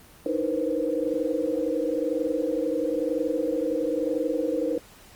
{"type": "tone cluster", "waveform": "sine", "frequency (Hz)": [301.7, 322.7, 472.8, 494.8, 526], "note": ["D4", "E4", "A#4", "B4", "C5"], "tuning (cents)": [47, -37, 24, 3, 9], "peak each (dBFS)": -30, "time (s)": [0.26, 4.78], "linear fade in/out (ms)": 2, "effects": ["pink hiss -51 dBFS RMS until 5.15 s", "Opus 24 kbps"]}